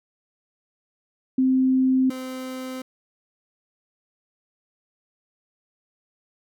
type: tone pair in turn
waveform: sine / 30% pulse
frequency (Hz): 260.4 / 258.5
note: C4 / C4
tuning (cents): -8 / -21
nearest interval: unison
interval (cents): 13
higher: first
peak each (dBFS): -16 / -28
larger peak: first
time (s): 1.38-2.1 / 2.1-2.82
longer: neither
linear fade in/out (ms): 5
effects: none